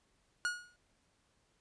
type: tone with exponential decay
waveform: 45% pulse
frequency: 1445 Hz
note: F#6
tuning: 41 cents flat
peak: -29 dBFS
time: 0.45-0.76 s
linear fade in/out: 0 ms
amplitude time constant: 66 ms
effects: pink hiss -74 dBFS RMS until 1.6 s + resampled to 22050 Hz